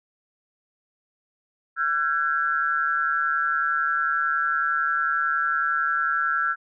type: tone cluster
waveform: sine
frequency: 1352 / 1503 / 1643 Hz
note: E6 / F#6 / G#6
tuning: +43 / +27 / -19 cents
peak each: -23 / -27 / -27 dBFS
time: 1.76-6.56 s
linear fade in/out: 50 ms
effects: none